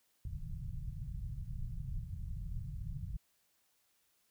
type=low-pass noise; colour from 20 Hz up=pink; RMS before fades=-41 dBFS; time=0.25-3.17 s; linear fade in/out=2 ms; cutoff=160 Hz; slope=48 dB/octave; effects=white hiss -75 dBFS RMS until 4.3 s